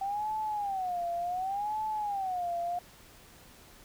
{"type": "tone with vibrato", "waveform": "sine", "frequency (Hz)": 772, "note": "G5", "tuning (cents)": -27, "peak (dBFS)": -30, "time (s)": [0.01, 2.79], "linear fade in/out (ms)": 5, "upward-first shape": "sine", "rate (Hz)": 0.68, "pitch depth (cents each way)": 200, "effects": ["pink hiss -55 dBFS RMS until 3.84 s"]}